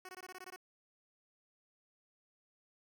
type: tone bursts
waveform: 10% pulse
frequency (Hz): 370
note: F#4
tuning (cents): 0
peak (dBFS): -39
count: 9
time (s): 0.05-0.561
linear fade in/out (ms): 2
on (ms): 39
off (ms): 20
effects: none